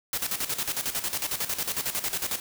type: noise with tremolo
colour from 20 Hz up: white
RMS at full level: -28 dBFS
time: 0.13-2.4 s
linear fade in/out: 2 ms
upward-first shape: square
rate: 11 Hz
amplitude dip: 70%
effects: none